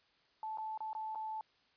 sine tone with dropouts, 873 Hz, A5, 14 cents flat, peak -38 dBFS, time 0.43-1.41 s, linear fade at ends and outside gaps 1 ms, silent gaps 0.574-0.583 / 0.776-0.805 / 0.931-0.95 / 1.149-1.156 s, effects white hiss -71 dBFS RMS until 1.76 s + resampled to 11025 Hz

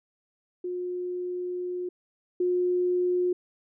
sine tone pair in turn, 359.1 / 359.1 Hz, F4 / F4, +48 / +48 cents, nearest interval unison, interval 0 cents, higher neither, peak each -29 / -22 dBFS, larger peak second, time 0.64-1.89 / 2.4-3.33 s, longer first, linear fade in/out 5 ms, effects none

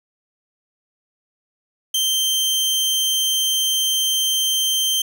sawtooth tone, 3135 Hz, G7, 1 cent flat, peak -14 dBFS, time 1.94-5.02 s, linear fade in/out 5 ms, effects none

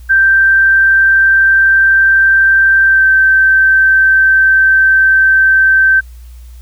sine tone with pitch glide, 1568 to 1552.7 Hz, G6 to G6, 0 to -17 cents, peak -5 dBFS, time 0.09-6.01 s, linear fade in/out 20 ms, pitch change -17 cents, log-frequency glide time 2.86-3.05 s, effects added 60 Hz sine -30 dBFS peak until 6.61 s + white hiss -49 dBFS RMS until 6.61 s

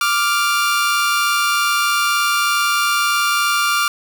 sawtooth tone pair together, 1174.7 / 1397 Hz, D6 / F6, 0 / 0 cents, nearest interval minor third, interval 300 cents, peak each -14 dBFS, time 0.01-3.88 s, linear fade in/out 2 ms, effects none

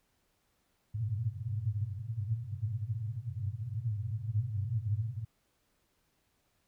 white band-pass noise, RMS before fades -35 dBFS, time 0.94-5.25 s, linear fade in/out 10 ms, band 100 to 120 Hz, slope 96 dB/octave, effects pink hiss -75 dBFS RMS until 6.67 s

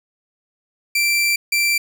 sawtooth tone pair in turn, 2349 / 2349 Hz, D7 / D7, 0 / 0 cents, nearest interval unison, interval 0 cents, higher neither, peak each -12 dBFS, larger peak neither, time 0.95-1.36 / 1.52-1.78 s, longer first, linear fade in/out 5 ms, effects none

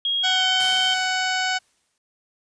sine tone with pitch glide, 3275 to 3113 Hz, G#7 to G7, -25 to -13 cents, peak -20 dBFS, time 0.05-0.94 s, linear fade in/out 2 ms, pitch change -88 cents, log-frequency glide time 0.27-0.45 s
harmonic tone, 746 Hz, F#5, 14 cents sharp, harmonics 1 / 2 / 3 / 4 / 5 / 6 / 7 / 8 / 9 / 10, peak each -26 / -25 / -30 / -29 / -35 / -33 / -34 / -42 / -39 / -38 dBFS, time 0.23-1.59 s, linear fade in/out 20 ms
white noise with exponential decay, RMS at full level -32 dBFS, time 0.6-1.98 s, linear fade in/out 1 ms, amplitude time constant 300 ms
effects resampled to 22050 Hz

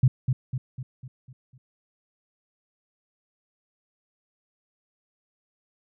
sine tone with echo, 128.1 Hz, C3, 36 cents flat, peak -13 dBFS, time 0.03-0.08 s, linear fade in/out 5 ms, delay 250 ms, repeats 6, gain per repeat -6 dB, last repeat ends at 1.58 s, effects none

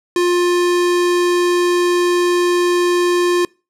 square tone, 352.9 Hz, F4, 18 cents sharp, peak -13 dBFS, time 0.16-3.45 s, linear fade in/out 2 ms, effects noise-tail reverb RT60 0.3 s tail -25 dB re dry + low-pass 10000 Hz 12 dB/octave

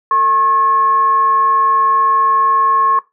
sine tone with frequency modulation, 1085 Hz, C#6, 37 cents flat, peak -10 dBFS, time 0.11-2.99 s, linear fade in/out 2 ms, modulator 634 Hz, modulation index 0.26, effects noise-tail reverb RT60 0.2 s tail -18 dB re dry

